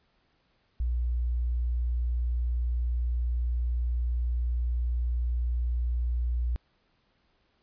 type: tone with tanh clipping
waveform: triangle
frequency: 60 Hz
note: B1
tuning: 49 cents flat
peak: -25 dBFS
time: 0.8-6.56 s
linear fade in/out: 0 ms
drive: 4 dB
effects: pink hiss -70 dBFS RMS until 7.62 s + resampled to 11025 Hz